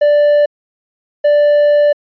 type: tone bursts at uneven times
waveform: triangle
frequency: 587.3 Hz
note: D5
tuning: in tune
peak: -5 dBFS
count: 2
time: 0.01-0.46 / 1.24-1.93 s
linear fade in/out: 10 ms
effects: resampled to 11025 Hz